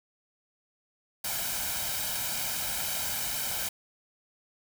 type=noise with comb filter; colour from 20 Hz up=white; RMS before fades=-32 dBFS; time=1.24-3.69 s; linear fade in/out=5 ms; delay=1.3 ms; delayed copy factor=+0.65; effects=none